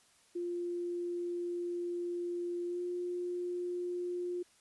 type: tone with pitch glide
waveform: sine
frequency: 349.2 to 354.5 Hz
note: F4 to F4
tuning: 0 to +26 cents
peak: -34 dBFS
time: 0.35-4.43 s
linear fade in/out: 10 ms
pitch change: +26 cents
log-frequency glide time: 2.67-2.81 s
effects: white hiss -66 dBFS RMS until 4.6 s + resampled to 24000 Hz